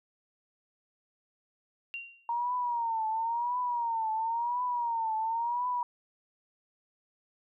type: tone with exponential decay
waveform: sine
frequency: 2762 Hz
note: F7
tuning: 20 cents flat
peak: -33 dBFS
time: 1.94-2.33 s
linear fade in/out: 0 ms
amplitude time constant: 84 ms
type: tone with vibrato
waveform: sine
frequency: 932.3 Hz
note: A#5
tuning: in tune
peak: -28 dBFS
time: 2.29-5.83 s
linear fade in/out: 2 ms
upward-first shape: triangle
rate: 0.96 Hz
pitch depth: 120 cents each way
effects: none